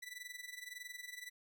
sawtooth tone with amplitude modulation, 1975.5 Hz, B6, in tune, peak -40 dBFS, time 0.02-1.3 s, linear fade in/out 10 ms, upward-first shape sine, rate 21.7 Hz, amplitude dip 80%, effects none

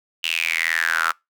square tone with high-pass filter sweep, 41.12 Hz, E1, 4 cents flat, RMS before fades -22 dBFS, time 0.23-1.12 s, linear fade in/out 10 ms, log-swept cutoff 2900 to 1300 Hz, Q 8.5, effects noise-tail reverb RT60 0.2 s tail -25 dB re dry

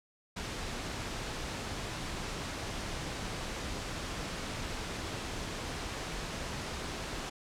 pink noise, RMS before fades -38 dBFS, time 0.36-7.3 s, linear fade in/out 10 ms, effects low-pass 7000 Hz 12 dB/octave

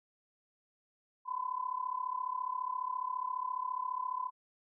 sine tone with amplitude modulation, 1011 Hz, B5, 40 cents sharp, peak -30 dBFS, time 1.25-4.31 s, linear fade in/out 50 ms, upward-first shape sine, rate 34.6 Hz, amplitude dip 85%, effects none

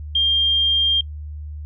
sine tone, 3200 Hz, G7, 35 cents sharp, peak -14 dBFS, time 0.15-1.01 s, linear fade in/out 5 ms, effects noise-tail reverb RT60 0.1 s tail -25 dB re dry + added 75 Hz sine -29 dBFS peak until 1.65 s

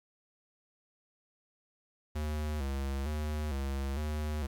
square tone with vibrato, 72 Hz, D2, 34 cents flat, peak -33 dBFS, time 2.15-4.47 s, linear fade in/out 10 ms, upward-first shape square, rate 1.1 Hz, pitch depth 89 cents each way, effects 10-bit

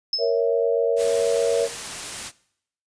sine tone with exponential decay, 5210 Hz, E8, 21 cents flat, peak -18 dBFS, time 0.13-0.41 s, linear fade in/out 2 ms, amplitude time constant 59 ms
sine chord, A# diminished, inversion none, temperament equal, 466.2 / 554.4 / 659.3 Hz, A#4 / C#5 / E5, 0 / 0 / 0 cents, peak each -20 / -23 / -25 dBFS, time 0.18-1.69 s, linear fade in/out 50 ms
white noise, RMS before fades -32 dBFS, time 0.96-2.32 s, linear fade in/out 50 ms
effects noise-tail reverb RT60 0.7 s tail -21 dB re dry + resampled to 22050 Hz

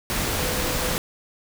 sine tone in noise, 502 Hz, B4, 28 cents sharp, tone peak -32 dBFS, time 0.39-0.97 s, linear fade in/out 0 ms, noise pink, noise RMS -25 dBFS, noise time 0.1-0.98 s, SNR -10 dB, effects none

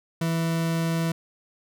40% pulse tone, 164.81 Hz, E3, in tune, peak -22 dBFS, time 0.21-1.12 s, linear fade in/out 5 ms, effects none

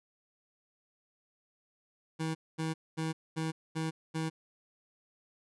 25% pulse tone bursts, 160 Hz, D#3, 49 cents sharp, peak -28 dBFS, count 6, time 2.19-4.3 s, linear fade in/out 20 ms, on 160 ms, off 230 ms, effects resampled to 24000 Hz

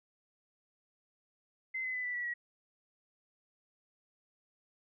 sine tone with pitch steps, 2062 / 2032 / 2003 / 1974.6 / 1946.3 / 1918.4 Hz, C7 / B6 / B6 / B6 / B6 / A#6, -26 / +49 / +24 / -1 / -26 / +49 cents, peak -34 dBFS, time 1.74-2.34 s, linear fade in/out 10 ms, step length 100 ms, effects none

